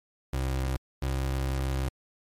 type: tone pair in turn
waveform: 30% pulse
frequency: 65.8 / 66.45 Hz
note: C2 / C2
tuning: +10 / +27 cents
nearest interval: unison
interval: 17 cents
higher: second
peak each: -24 dBFS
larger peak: neither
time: 0.33-0.77 / 1.02-1.89 s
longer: second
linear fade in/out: 5 ms
effects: MP3 64 kbps